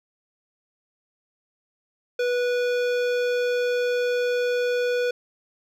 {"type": "tone with hard clipping", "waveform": "sine", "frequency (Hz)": 490, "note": "B4", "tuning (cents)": -14, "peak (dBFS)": -23, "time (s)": [2.19, 5.11], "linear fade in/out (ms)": 5, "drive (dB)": 16, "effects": []}